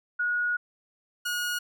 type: tone pair in turn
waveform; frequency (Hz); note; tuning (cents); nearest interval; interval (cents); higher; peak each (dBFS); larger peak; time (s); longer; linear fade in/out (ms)
sine / sawtooth; 1451 / 1444.4; F#6 / F#6; -34 / -42; unison; 8; first; -24 / -24; neither; 0.19-0.57 / 1.25-1.59; first; 10
effects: none